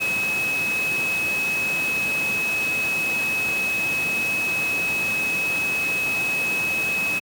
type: tone in noise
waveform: sine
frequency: 2563 Hz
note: E7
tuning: 49 cents flat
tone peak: -21 dBFS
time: 0-7.2 s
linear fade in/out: 20 ms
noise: pink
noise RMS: -31 dBFS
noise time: 0-7.2 s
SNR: +7 dB
effects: high-pass 150 Hz 12 dB/octave